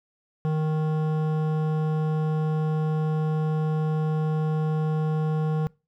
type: tone with hard clipping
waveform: sine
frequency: 155.56 Hz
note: D#3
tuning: in tune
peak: -24 dBFS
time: 0.45-5.67 s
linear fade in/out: 0 ms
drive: 13 dB
effects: noise-tail reverb RT60 0.3 s tail -24 dB re dry